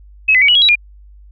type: tone with pitch steps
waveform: sine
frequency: 2571 / 2021 / 2260 / 2931 / 3305 / 3891 / 2416 Hz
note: E7 / B6 / C#7 / F#7 / G#7 / B7 / D7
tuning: -44 / +39 / +33 / -17 / -9 / -27 / +48 cents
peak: -7 dBFS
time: 0.28-0.756 s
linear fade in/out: 10 ms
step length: 68 ms
effects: added 50 Hz sine -38 dBFS peak until 1.31 s